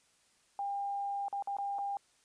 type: tone with dropouts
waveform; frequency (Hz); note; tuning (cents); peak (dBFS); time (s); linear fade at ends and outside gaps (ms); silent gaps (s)
sine; 801; G5; +37; -33; 0.59-1.97; 1; 1.283-1.327 / 1.424-1.473 / 1.568-1.585 / 1.785-1.789
effects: white hiss -69 dBFS RMS until 2.24 s + resampled to 22050 Hz